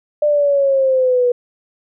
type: exponential sweep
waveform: sine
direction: down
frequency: 599 to 485.3 Hz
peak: -11 dBFS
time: 0.22-1.32 s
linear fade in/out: 5 ms
effects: none

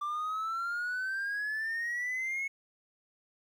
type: exponential sweep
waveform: triangle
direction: up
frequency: 1173 to 2201 Hz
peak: -29 dBFS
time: 0.01-2.48 s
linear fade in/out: 10 ms
effects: tanh soft clip ceiling -26 dBFS + 11-bit

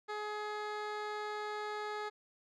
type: tone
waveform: 15% pulse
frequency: 421.3 Hz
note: G#4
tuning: 25 cents sharp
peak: -31 dBFS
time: 0.08-2.1 s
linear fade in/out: 20 ms
effects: low-pass 4000 Hz 12 dB/octave

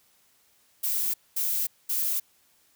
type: noise bursts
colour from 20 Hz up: violet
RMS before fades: -27 dBFS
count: 3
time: 0.83-2.2 s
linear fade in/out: 10 ms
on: 310 ms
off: 220 ms
effects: white hiss -64 dBFS RMS until 2.75 s

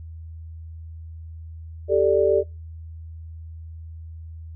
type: chord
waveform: sine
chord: G suspended second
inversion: none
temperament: equal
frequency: 392 / 440 / 587.3 Hz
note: G4 / A4 / D5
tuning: 0 / 0 / 0 cents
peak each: -20 dBFS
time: 1.88-2.44 s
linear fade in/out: 50 ms
effects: noise-tail reverb RT60 0.3 s tail -26 dB re dry + added 81 Hz sine -35 dBFS peak until 4.55 s

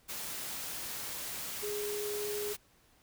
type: tone in noise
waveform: sine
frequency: 415.3 Hz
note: G#4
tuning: in tune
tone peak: -35 dBFS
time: 1.62-2.54 s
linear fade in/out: 20 ms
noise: white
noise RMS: -40 dBFS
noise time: 0.08-2.57 s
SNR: +2 dB
effects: pink hiss -66 dBFS RMS until 3.02 s

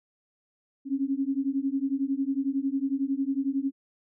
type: beating tone pair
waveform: sine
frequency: 267.5 / 278.5 Hz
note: C4 / C#4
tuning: +38 / +8 cents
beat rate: 11 Hz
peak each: -28 dBFS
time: 0.85-3.72 s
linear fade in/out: 50 ms
effects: none

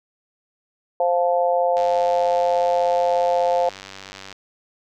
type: harmonic tone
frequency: 174.9 Hz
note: F3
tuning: 3 cents sharp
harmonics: 3 / 4 / 5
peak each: -19 / -20 / -25 dBFS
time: 1-3.69 s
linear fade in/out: 2 ms
type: click train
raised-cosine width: 0.2 ms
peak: -19 dBFS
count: 248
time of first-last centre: 1.77-4.327 s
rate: 96.6 Hz
effects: none

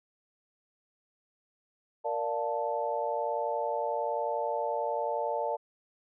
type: chord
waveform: sine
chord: Bb major seventh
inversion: none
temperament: equal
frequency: 466.2 / 587.3 / 698.5 / 880 Hz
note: Bb4 / D5 / F5 / A5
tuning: 0 / 0 / 0 / 0 cents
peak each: -35 / -33 / -36 / -33 dBFS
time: 2.04-5.57 s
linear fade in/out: 20 ms
effects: none

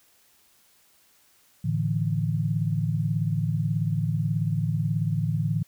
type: chord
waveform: sine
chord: A suspended fourth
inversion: none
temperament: just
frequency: 110 / 146.67 / 165 Hz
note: A2 / D3 / E3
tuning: 0 / -2 / +2 cents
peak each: -27 dBFS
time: 1.64-5.63 s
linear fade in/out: 10 ms
effects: white hiss -61 dBFS RMS until 5.67 s

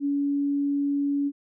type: tone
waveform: sine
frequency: 283.5 Hz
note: C#4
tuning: 39 cents sharp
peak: -22 dBFS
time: 0-1.32 s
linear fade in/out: 50 ms
effects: none

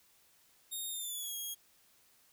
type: tone with pitch glide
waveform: 5% pulse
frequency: 3704 to 3281 Hz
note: A#7 to G#7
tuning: -12 to -22 cents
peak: -31 dBFS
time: 0.71-1.55 s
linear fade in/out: 20 ms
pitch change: -210 cents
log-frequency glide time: 0.89-1.35 s
effects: white hiss -67 dBFS RMS until 2.32 s

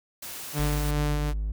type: noise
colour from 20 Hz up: white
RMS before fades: -38 dBFS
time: 0.22-0.91 s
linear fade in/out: 5 ms
type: tone with tremolo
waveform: sawtooth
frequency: 147.8 Hz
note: D3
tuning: 11 cents sharp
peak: -21 dBFS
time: 0.53-1.34 s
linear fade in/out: 50 ms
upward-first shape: sine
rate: 2.5 Hz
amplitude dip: 35%
type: tone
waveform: triangle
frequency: 52 Hz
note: G#1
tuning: 3 cents sharp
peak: -24 dBFS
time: 0.59-1.52 s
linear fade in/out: 5 ms
effects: none

